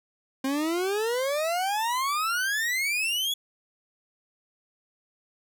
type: exponential sweep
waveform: 40% pulse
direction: up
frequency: 262.1 to 3422 Hz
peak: -24 dBFS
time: 0.44-3.34 s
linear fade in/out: 5 ms
effects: none